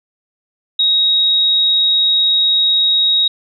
sine tone, 3786 Hz, A#7, 26 cents sharp, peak -10 dBFS, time 0.79-3.28 s, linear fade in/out 5 ms, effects none

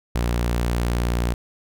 sawtooth tone, 59.3 Hz, A#1, 30 cents sharp, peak -16 dBFS, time 0.15-1.34 s, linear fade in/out 5 ms, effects none

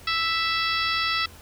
harmonic tone with a mistuned harmonic, 659.3 Hz, E5, in tune, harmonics 2 / 3 / 4 / 5 / 6 / 7 / 8, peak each -27 / -29 / -30 / -31 / -32 / -32 / -33 dBFS, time 0.07-1.26 s, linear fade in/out 5 ms, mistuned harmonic 5, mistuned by +20 cents, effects added 84 Hz sine -48 dBFS peak until 1.41 s + pink hiss -48 dBFS RMS until 1.41 s

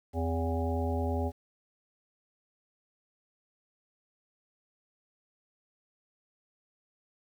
harmonic tone with a mistuned harmonic, 81.8 Hz, E2, 13 cents flat, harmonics 1 / 3 / 5 / 7 / 9 / 10, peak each -30 / -35 / -37 / -38 / -40 / -40 dBFS, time 0.13-1.32 s, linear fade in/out 50 ms, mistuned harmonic 3, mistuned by +67 cents, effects 10-bit

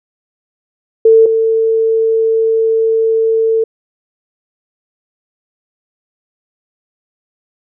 sine tone pair in turn, 447.8 / 447.8 Hz, A4 / A4, +30 / +30 cents, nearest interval unison, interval 0 cents, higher neither, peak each -3 / -9 dBFS, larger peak first, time 1.05-1.26 / 1.26-3.64 s, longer second, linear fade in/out 5 ms, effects none

